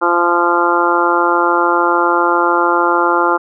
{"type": "harmonic tone", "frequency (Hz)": 173, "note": "F3", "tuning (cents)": -16, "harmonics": [2, 3, 4, 5, 6, 7, 8], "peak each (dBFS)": [-17, -20, -23, -17, -18, -18, -17], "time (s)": [0.01, 3.38], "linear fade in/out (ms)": 20, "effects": []}